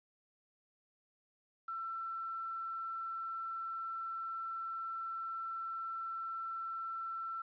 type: tone with quantisation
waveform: sine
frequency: 1341 Hz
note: E6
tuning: 29 cents sharp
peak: -38 dBFS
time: 1.68-7.42 s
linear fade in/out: 5 ms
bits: 11
effects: resampled to 11025 Hz